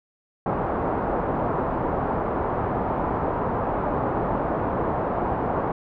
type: low-pass noise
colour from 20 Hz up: white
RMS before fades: -25 dBFS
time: 0.46-5.72 s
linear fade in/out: 2 ms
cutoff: 1000 Hz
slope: 24 dB/octave
effects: none